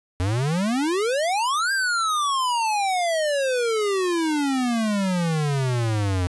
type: exponential two-way sweep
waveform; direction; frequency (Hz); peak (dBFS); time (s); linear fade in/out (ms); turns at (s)
square; up then down; 87.6 to 1619 to 87.6; -21; 0.2-6.27; 0; 1.72
effects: resampled to 24000 Hz + 9-bit